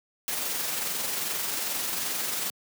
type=noise with amplitude modulation; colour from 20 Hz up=white; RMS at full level=-29 dBFS; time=0.28-2.5 s; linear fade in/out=0 ms; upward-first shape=sine; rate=22.5 Hz; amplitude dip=30%; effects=high-pass 150 Hz 12 dB/octave